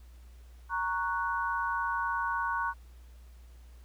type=chord; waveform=sine; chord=F# major; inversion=first; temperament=equal; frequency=932.3 / 1108.7 / 1480 Hz; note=A#5 / C#6 / F#6; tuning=0 / 0 / 0 cents; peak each=-33 dBFS; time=0.69-2.74 s; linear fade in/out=50 ms; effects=added 60 Hz sine -49 dBFS peak until 3.84 s + pink hiss -65 dBFS RMS until 3.84 s